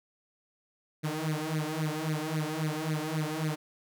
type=tone with flanger; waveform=sawtooth; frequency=155.56 Hz; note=D#3; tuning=in tune; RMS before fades=-32 dBFS; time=1.03-3.56 s; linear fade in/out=20 ms; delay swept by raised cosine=0.46 to 4.06 ms; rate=3.7 Hz; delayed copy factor=+0.9; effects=none